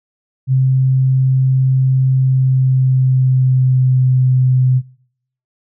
sine tone with pitch glide, 131.3 to 128.6 Hz, C3 to C3, +6 to -30 cents, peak -9 dBFS, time 0.47-4.82 s, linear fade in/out 50 ms, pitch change -36 cents, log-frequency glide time 2.18-4.02 s, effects noise-tail reverb RT60 0.7 s tail -24 dB re dry

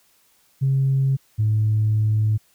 sine tone pair in turn, 135.1 / 107.71 Hz, C#3 / A2, -44 / -36 cents, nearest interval major third, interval 392 cents, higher first, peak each -15 dBFS, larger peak neither, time 0.61-1.17 / 1.38-2.38 s, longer second, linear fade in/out 20 ms, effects tanh soft clip ceiling -12 dBFS + white hiss -60 dBFS RMS until 2.54 s

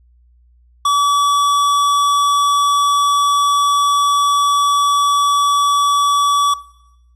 sine tone with hard clipping, 1145 Hz, D6, 44 cents flat, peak -13 dBFS, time 0.85-6.54 s, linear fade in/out 5 ms, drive 14 dB, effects noise-tail reverb RT60 0.9 s tail -20 dB re dry + added 60 Hz sine -48 dBFS peak until 7.15 s

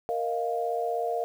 sine chord, Bb suspended fourth, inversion none, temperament equal, 466.2 / 622.3 / 698.5 Hz, Bb4 / Eb5 / F5, 0 / 0 / 0 cents, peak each -30 / -34 / -29 dBFS, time 0.09-1.24 s, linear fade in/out 0 ms, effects 9-bit

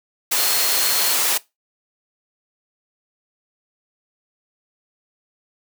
sine tone in noise, 4268 Hz, C8, 34 cents sharp, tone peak -26 dBFS, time 0.36-1.14 s, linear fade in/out 10 ms, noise white, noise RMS -19 dBFS, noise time 0.31-1.38 s, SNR -10 dB, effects noise-tail reverb RT60 0.2 s tail -20 dB re dry + high-pass 400 Hz 12 dB/octave

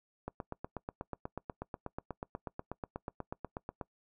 click train, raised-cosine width 1 ms, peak -24 dBFS, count 30, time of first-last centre 0.28-3.812 s, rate 8.21 Hz, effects noise-tail reverb RT60 0.1 s tail -23 dB re dry

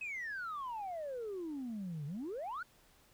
sine exponential two-way sweep, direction down then up, 2600 to 138.59 to 1529 Hz, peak -37 dBFS, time 0.01-2.63 s, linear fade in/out 5 ms, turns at 2.06 s, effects tanh soft clip ceiling -36 dBFS + pink hiss -66 dBFS RMS until 3.13 s

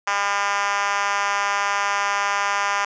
5% pulse tone with high-pass filter, 201.4 Hz, G3, 47 cents sharp, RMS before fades -22 dBFS, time 0.07-2.85 s, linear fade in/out 5 ms, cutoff 930 Hz, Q 2, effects resampled to 16000 Hz + 8-bit

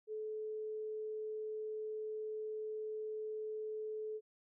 sine tone, 431.8 Hz, A4, 33 cents flat, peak -39 dBFS, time 0.07-4.21 s, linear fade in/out 50 ms, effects none

